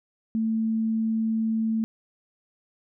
sine tone, 222.6 Hz, A3, 20 cents sharp, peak -22 dBFS, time 0.35-1.84 s, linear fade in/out 0 ms, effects none

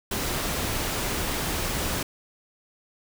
pink noise, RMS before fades -28 dBFS, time 0.11-2.03 s, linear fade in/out 5 ms, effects none

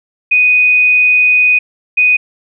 sine tone pair in turn, 2489 / 2489 Hz, D#7 / D#7, 0 / 0 cents, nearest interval unison, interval 0 cents, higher neither, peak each -6 dBFS, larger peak neither, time 0.31-1.59 / 1.97-2.17 s, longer first, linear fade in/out 10 ms, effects none

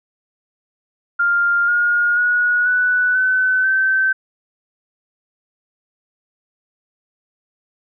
sine tone with pitch steps, 1400 / 1427.8 / 1456.1 / 1485 / 1514.4 / 1544.5 Hz, F6 / F6 / F#6 / F#6 / F#6 / G6, +4 / +38 / -28 / +6 / +40 / -26 cents, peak -13 dBFS, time 1.19-4.13 s, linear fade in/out 10 ms, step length 490 ms, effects none

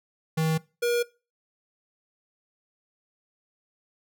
square tone pair in turn, 159.4 / 477.7 Hz, D#3 / A#4, +42 / +42 cents, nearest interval octave + perfect fifth, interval 1900 cents, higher second, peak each -23 dBFS, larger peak neither, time 0.37-0.58 / 0.82-1.03 s, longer neither, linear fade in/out 10 ms, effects noise-tail reverb RT60 0.3 s tail -21 dB re dry

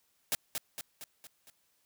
white noise with echo, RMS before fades -30 dBFS, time 0.32-0.35 s, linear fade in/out 0 ms, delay 230 ms, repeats 5, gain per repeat -5 dB, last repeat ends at 1.5 s, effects white hiss -73 dBFS RMS until 1.85 s

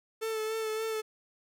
45% pulse tone with vibrato, 440 Hz, A4, in tune, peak -31 dBFS, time 0.21-1.02 s, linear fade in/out 20 ms, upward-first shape sine, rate 3.5 Hz, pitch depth 25 cents each way, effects none

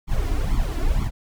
brown noise with flanger, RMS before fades -21 dBFS, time 0.07-1.11 s, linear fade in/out 50 ms, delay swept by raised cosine 0.89 to 2.99 ms, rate 2.1 Hz, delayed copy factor +1, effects none

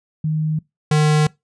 sine / square tone pair in turn, 155.56 / 152.01 Hz, D#3 / D#3, 0 / -40 cents, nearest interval unison, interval 40 cents, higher first, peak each -17 / -13 dBFS, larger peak second, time 0.24-0.59 / 0.91-1.27 s, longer second, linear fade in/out 5 ms, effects noise-tail reverb RT60 0.2 s tail -23 dB re dry + resampled to 22050 Hz

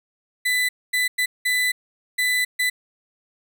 35% pulse tone bursts at uneven times, 1996 Hz, B6, 18 cents sharp, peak -17 dBFS, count 6, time 0.45-0.69 / 0.93-1.08 / 1.18-1.26 / 1.45-1.72 / 2.18-2.45 / 2.59-2.7 s, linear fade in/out 10 ms, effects none

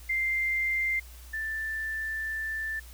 sine tone pair in turn, 2093 / 1768.1 Hz, C7 / A6, 0 / +8 cents, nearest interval minor third, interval 292 cents, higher first, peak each -25 / -30 dBFS, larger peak first, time 0.09-1 / 1.33-2.8 s, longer second, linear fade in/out 10 ms, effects added 60 Hz sine -45 dBFS peak until 2.93 s + white hiss -53 dBFS RMS until 2.93 s

